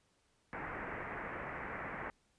white low-pass noise, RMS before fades -43 dBFS, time 0.53-2.1 s, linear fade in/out 0 ms, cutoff 2100 Hz, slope 48 dB/octave, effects pink hiss -74 dBFS RMS until 2.38 s + resampled to 22050 Hz

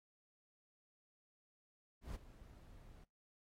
brown noise with ADSR envelope, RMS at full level -43 dBFS, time 2.01-3.04 s, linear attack 140 ms, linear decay 16 ms, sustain -16 dB, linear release 4 ms, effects noise-tail reverb RT60 0.3 s tail -25 dB re dry + AAC 48 kbps

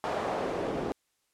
pink noise with band-pass filter sweep, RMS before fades -32 dBFS, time 0.04-0.92 s, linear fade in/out 0 ms, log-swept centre 750 to 370 Hz, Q 1.6, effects white hiss -75 dBFS RMS until 1.33 s + low-pass 11000 Hz 12 dB/octave

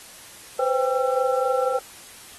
sine tone cluster, 503 / 527 / 793 / 1348 Hz, B4 / C5 / G5 / E6, +32 / +12 / +20 / +38 cents, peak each -23 / -24 / -26 / -28 dBFS, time 0.59-1.79 s, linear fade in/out 5 ms, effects white hiss -44 dBFS RMS until 2.38 s + AAC 32 kbps

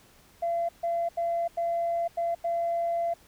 sine tone bursts at uneven times, 681 Hz, F5, 44 cents flat, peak -24 dBFS, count 6, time 0.42-0.69 / 0.83-1.09 / 1.17-1.48 / 1.57-2.08 / 2.17-2.35 / 2.44-3.14 s, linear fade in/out 10 ms, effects tanh soft clip ceiling -21 dBFS + pink hiss -58 dBFS RMS until 3.27 s

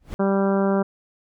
brown noise with exponential growth, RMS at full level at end -26 dBFS, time 0-0.14 s, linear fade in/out 0 ms, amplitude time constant 30 ms
harmonic tone, 196 Hz, G3, in tune, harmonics 1 / 2 / 3 / 4 / 5 / 6 / 7 / 8, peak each -20 / -23 / -25 / -31 / -32 / -35 / -34 / -39 dBFS, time 0.19-0.83 s, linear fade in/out 10 ms
effects none

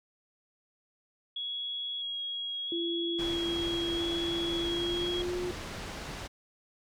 sine tone with vibrato, 3322 Hz, G#7, in tune, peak -33 dBFS, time 1.36-5.22 s, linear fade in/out 5 ms, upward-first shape square, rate 0.76 Hz, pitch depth 12 cents each way
sine tone with pitch glide, 339.1 to 358 Hz, E4 to F4, +49 to +43 cents, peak -31 dBFS, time 2.72-5.51 s, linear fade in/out 2 ms, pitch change +94 cents, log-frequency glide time 4.6-5.39 s
pink low-pass noise, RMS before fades -40 dBFS, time 3.18-6.28 s, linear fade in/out 20 ms, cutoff 5800 Hz, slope 12 dB/octave
effects none

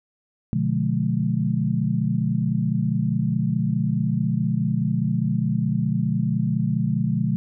sine chord, B diminished seventh, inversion none, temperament just, 123.47 / 148.16 / 177.8 / 213.4 Hz, B2 / D3 / F3 / Ab3, 0 / +16 / +31 / +47 cents, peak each -25 dBFS, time 0.53-7.36 s, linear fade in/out 0 ms, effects none

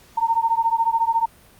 sine beating tone pair, 907 / 921 Hz, A#5 / A#5, -48 / -21 cents, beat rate 14 Hz, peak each -20 dBFS, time 0.17-1.26 s, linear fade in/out 10 ms, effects pink hiss -51 dBFS RMS until 1.59 s + Opus 48 kbps

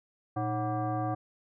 sine tone with frequency modulation, 311.1 Hz, D#4, in tune, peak -28 dBFS, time 0.36-1.15 s, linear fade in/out 10 ms, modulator 428 Hz, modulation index 1.6, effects none

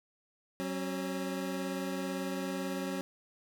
25% pulse tone pair together, 187.4 / 272.1 Hz, F#3 / C#4, +22 / -32 cents, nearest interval tritone, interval 646 cents, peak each -33 / -33 dBFS, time 0.6-3.01 s, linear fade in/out 0 ms, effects none

